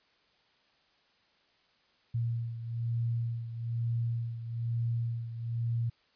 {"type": "beating tone pair", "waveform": "sine", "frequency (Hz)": [116.54, 117.64], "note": ["A#2", "A#2"], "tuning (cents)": [0, 16], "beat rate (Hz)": 1.1, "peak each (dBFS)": [-31, -37], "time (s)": [2.14, 5.9], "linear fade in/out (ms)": 10, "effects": ["white hiss -68 dBFS RMS until 6.15 s", "resampled to 11025 Hz"]}